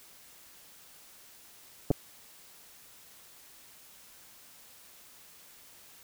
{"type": "clicks", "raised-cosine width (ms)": 2, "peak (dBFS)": -12, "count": 2, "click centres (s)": [1.905, 1.912], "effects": ["white hiss -55 dBFS RMS until 6.03 s"]}